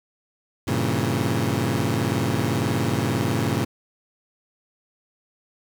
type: chord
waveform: 20% pulse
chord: G diminished seventh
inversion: none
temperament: equal with one note detuned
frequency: 98 / 116.54 / 138.59 / 166.15 Hz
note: G2 / Bb2 / Db3 / Fb3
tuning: 0 / 0 / 0 / +14 cents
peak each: -22 / -20 / -21 / -25 dBFS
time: 0.67-3.65 s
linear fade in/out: 10 ms
effects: 8-bit